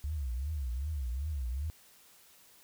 sine tone with vibrato, 68.4 Hz, C#2, 23 cents flat, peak -32 dBFS, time 0.04-1.7 s, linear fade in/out 0 ms, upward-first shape triangle, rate 2.6 Hz, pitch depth 290 cents each way, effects white hiss -60 dBFS RMS until 2.63 s

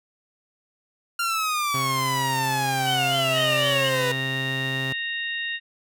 sawtooth exponential sweep, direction down, 1396.9 to 489.2 Hz, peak -19 dBFS, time 1.19-4.12 s, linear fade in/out 5 ms
sawtooth tone, 133.1 Hz, C3, 30 cents sharp, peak -24 dBFS, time 1.74-4.93 s, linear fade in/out 5 ms
sine tone with vibrato, 2900 Hz, F#7, 35 cents flat, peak -24 dBFS, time 2.86-3.9 s, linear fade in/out 20 ms, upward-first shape triangle, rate 4 Hz, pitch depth 130 cents each way
harmonic tone, 928 Hz, A#5, 8 cents flat, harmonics 2 / 3 / 4, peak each -28 / -32 / -34 dBFS, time 3.33-5.6 s, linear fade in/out 50 ms
effects none

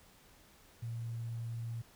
sine tone with quantisation, 116 Hz, A#2, 8 cents flat, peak -37 dBFS, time 0.82-1.82 s, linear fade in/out 10 ms, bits 11, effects pink hiss -62 dBFS RMS until 1.95 s

